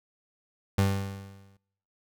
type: tone with exponential decay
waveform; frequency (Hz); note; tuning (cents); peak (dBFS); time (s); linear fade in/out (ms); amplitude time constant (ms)
30% pulse; 98; G2; 0; -17; 0.78-1.57; 5; 170
effects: noise-tail reverb RT60 0.8 s tail -24 dB re dry